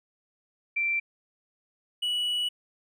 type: tone pair in turn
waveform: sine / triangle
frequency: 2349 / 2940 Hz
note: D7 / F#7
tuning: 0 / -12 cents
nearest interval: major third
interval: 388 cents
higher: second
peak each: -24 dBFS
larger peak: neither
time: 0.76-1 / 2.02-2.49 s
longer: second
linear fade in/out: 10 ms
effects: none